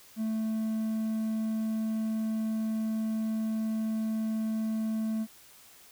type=tone; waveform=triangle; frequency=220 Hz; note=A3; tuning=in tune; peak=-26 dBFS; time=0.16-5.27 s; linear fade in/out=50 ms; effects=white hiss -55 dBFS RMS until 5.91 s